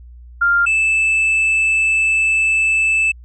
sine / triangle tone pair in turn, 1396.9 / 2630 Hz, F6 / E7, 0 / -5 cents, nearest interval major seventh, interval 1095 cents, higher second, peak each -11 dBFS, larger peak neither, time 0.41-0.66 / 0.66-3.12 s, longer second, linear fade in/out 10 ms, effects added 60 Hz sine -36 dBFS peak until 3.24 s + resampled to 22050 Hz

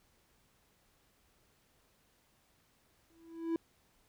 triangle tone with exponential growth, 330.3 Hz, E4, 4 cents sharp, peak -26 dBFS, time 3.1-3.56 s, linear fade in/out 1 ms, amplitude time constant 100 ms, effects pink hiss -71 dBFS RMS until 4.08 s

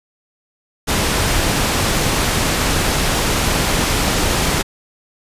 pink low-pass noise, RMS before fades -17 dBFS, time 0.87-4.63 s, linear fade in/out 20 ms, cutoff 11000 Hz, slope 12 dB/octave, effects resampled to 32000 Hz

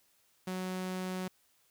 sawtooth tone, 185 Hz, F#3, in tune, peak -31 dBFS, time 0.47-1.28 s, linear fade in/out 5 ms, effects white hiss -70 dBFS RMS until 1.7 s

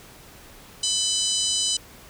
harmonic tone, 1000 Hz, B5, 21 cents sharp, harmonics 3 / 4 / 5 / 6 / 7 / 8 / 9, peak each -27 / -28 / -29 / -30 / -30 / -31 / -32 dBFS, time 0.83-1.77 s, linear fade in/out 5 ms, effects pink hiss -47 dBFS RMS until 2.09 s

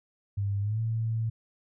sine tone with pitch glide, 100.2 to 112.47 Hz, G2 to A2, +38 to +38 cents, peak -26 dBFS, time 0.37-1.3 s, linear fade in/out 10 ms, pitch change +200 cents, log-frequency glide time 0.61-0.8 s, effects none

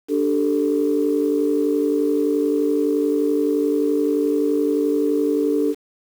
sine chord, D suspended fourth, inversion none, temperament equal with one note detuned, 293.7 / 392 / 443.6 Hz, D4 / G4 / A4, 0 / 0 / +14 cents, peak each -19 / -23 / -20 dBFS, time 0.08-5.75 s, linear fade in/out 50 ms, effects tanh soft clip ceiling -8 dBFS + 7-bit

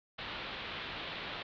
white low-pass noise, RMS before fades -42 dBFS, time 0.18-1.43 s, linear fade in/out 10 ms, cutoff 3900 Hz, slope 48 dB/octave, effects none

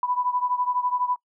sine beating tone pair, 987.8 / 999.8 Hz, B5 / B5, 0 / +21 cents, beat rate 12 Hz, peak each -24 / -27 dBFS, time 0.03-1.16 s, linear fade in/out 2 ms, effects noise-tail reverb RT60 0.1 s tail -23 dB re dry

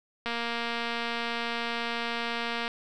click train, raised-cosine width 0.3 ms, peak -16 dBFS, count 567, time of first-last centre 0.26-2.679 s, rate 234 Hz, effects none

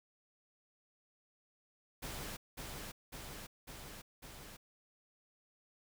pink noise with echo, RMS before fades -44 dBFS, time 2.02-2.37 s, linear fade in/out 10 ms, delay 550 ms, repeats 4, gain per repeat -2 dB, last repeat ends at 4.57 s, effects none

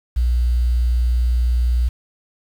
sine tone, 60.3 Hz, B1, 41 cents flat, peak -14 dBFS, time 0.16-1.89 s, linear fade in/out 10 ms, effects 7-bit

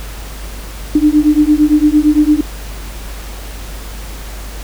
sine beating tone pair, 296.4 / 305.2 Hz, D4 / D#4, +16 / -33 cents, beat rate 8.8 Hz, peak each -10 dBFS, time 0.95-2.41 s, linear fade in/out 5 ms, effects added 50 Hz sine -25 dBFS peak until 4.63 s + pink hiss -32 dBFS RMS until 4.63 s

